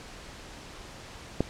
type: click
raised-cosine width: 2 ms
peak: -10 dBFS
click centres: 1.406 s
effects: pink hiss -45 dBFS RMS until 1.49 s + low-pass 7000 Hz 12 dB/octave